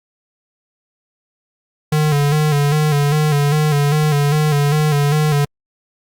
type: tone with vibrato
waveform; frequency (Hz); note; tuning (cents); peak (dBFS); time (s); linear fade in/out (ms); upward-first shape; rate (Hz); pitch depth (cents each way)
square; 148.2; D3; +16; -13; 1.92-5.45; 5; square; 2.5; 51
effects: Opus 48 kbps